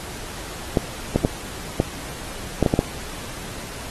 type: clicks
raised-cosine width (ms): 2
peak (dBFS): -3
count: 8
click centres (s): 0.772 / 1.16 / 1.249 / 1.801 / 2.627 / 2.662 / 2.739 / 2.791
effects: pink hiss -35 dBFS RMS until 3.9 s + AAC 32 kbps